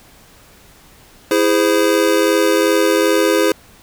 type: chord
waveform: square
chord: E augmented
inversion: none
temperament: just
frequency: 329.6 / 412 / 515 Hz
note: E4 / G#4 / B#4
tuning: 0 / -14 / -28 cents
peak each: -17 dBFS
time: 1.31-3.52 s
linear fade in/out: 2 ms
effects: pink hiss -46 dBFS RMS until 3.82 s